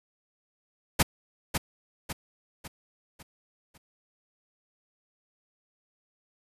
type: noise with echo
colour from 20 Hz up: pink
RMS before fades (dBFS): -20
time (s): 0.99-1.03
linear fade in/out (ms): 10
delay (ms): 550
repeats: 5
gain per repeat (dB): -7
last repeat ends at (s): 3.78
effects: resampled to 32000 Hz